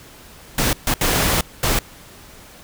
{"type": "noise bursts at uneven times", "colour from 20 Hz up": "pink", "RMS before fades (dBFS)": -18, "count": 4, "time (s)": [[0.58, 0.73], [0.87, 0.94], [1.01, 1.41], [1.63, 1.79]], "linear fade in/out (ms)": 2, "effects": ["pink hiss -43 dBFS RMS until 2.63 s"]}